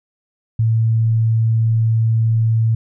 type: tone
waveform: sine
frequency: 112.7 Hz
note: A2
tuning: 42 cents sharp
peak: -12 dBFS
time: 0.59-2.75 s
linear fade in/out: 5 ms
effects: none